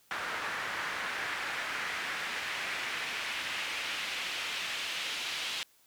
pink noise with band-pass filter sweep, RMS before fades -36 dBFS, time 0.11-5.63 s, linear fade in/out 0 ms, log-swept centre 1500 to 3200 Hz, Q 1.6, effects white hiss -65 dBFS RMS until 5.86 s

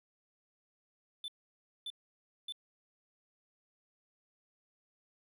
triangle tone bursts, 3520 Hz, A7, in tune, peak -37 dBFS, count 3, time 1.24-2.523 s, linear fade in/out 2 ms, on 41 ms, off 580 ms, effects none

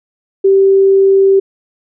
sine tone, 389.1 Hz, G4, 13 cents flat, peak -5 dBFS, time 0.44-1.4 s, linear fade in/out 10 ms, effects none

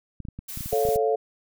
clicks, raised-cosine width 5 ms, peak -23 dBFS, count 11, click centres 0.203 / 0.252 / 0.286 / 0.39 / 0.574 / 0.608 / 0.66 / 0.73 / 0.852 / 0.888 / 0.959 s
blue noise, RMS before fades -36 dBFS, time 0.48-0.97 s, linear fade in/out 10 ms
sine chord, A augmented, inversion none, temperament equal, 440 / 554.4 / 698.5 Hz, A4 / C#5 / E#5, 0 / 0 / 0 cents, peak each -22 / -27 / -26 dBFS, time 0.72-1.16 s, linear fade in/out 10 ms
effects none

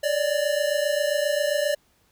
square tone pair together, 572.5 / 600 Hz, D5 / D5, -44 / +37 cents, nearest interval minor second, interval 81 cents, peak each -25 dBFS, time 0.03-1.75 s, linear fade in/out 10 ms, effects pink hiss -64 dBFS RMS until 2.11 s

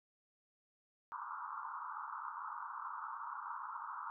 pink band-pass noise, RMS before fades -45 dBFS, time 1.12-4.1 s, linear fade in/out 0 ms, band 890 to 1400 Hz, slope 96 dB/octave, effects none

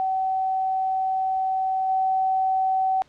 sine tone with level steps, 760 Hz, F#5, 46 cents sharp, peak -21 / -19 dBFS, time 0-3.02 s, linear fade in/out 0 ms, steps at 1.88 s, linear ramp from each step 20 ms, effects pink hiss -58 dBFS RMS until 3.08 s + low-pass 5000 Hz 12 dB/octave

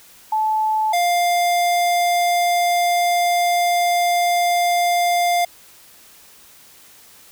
sine / square tone pair in turn, 868 / 700.8 Hz, A5 / F5, -24 / +6 cents, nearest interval major third, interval 370 cents, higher first, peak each -16 dBFS, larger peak neither, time 0.32-0.93 / 0.93-5.45 s, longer second, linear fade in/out 5 ms, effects white hiss -47 dBFS RMS until 7.31 s

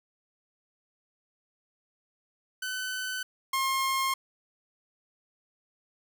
sawtooth tone pair in turn, 1512 / 1069.1 Hz, F#6 / C6, +37 / +37 cents, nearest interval tritone, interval 600 cents, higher first, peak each -28 / -22 dBFS, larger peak second, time 2.62-3.23 / 3.53-4.14 s, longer neither, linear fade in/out 5 ms, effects 10-bit

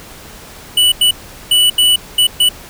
square tone bursts at uneven times, 2960 Hz, F#7, in tune, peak -8 dBFS, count 6, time 0.77-0.92 / 1.01-1.11 / 1.51-1.7 / 1.78-1.96 / 2.18-2.27 / 2.4-2.49 s, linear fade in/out 5 ms, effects pink hiss -35 dBFS RMS until 2.69 s

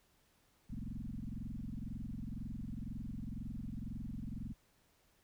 sine tone with frequency modulation, 126.2 Hz, B2, 38 cents sharp, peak -40 dBFS, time 0.69-4.54 s, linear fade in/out 20 ms, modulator 22 Hz, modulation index 5.6, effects pink hiss -72 dBFS RMS until 5.23 s

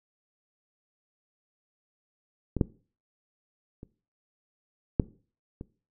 clicks, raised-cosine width 3 ms, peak -16 / -9 / -29 / -7 / -25 dBFS, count 5, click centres 2.567 / 2.612 / 3.831 / 4.998 / 5.611 s, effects noise-tail reverb RT60 0.4 s tail -20 dB re dry

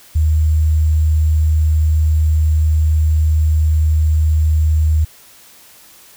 sine tone with sample-and-hold, 77.78 Hz, D#2, in tune, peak -10 dBFS, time 0.15-5.05 s, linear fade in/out 10 ms, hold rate 7350 Hz, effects white hiss -44 dBFS RMS until 6.16 s

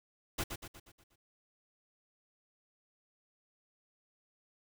pink noise with echo, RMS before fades -35 dBFS, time 0.38-0.44 s, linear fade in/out 10 ms, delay 120 ms, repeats 6, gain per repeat -6 dB, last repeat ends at 1.16 s, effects none

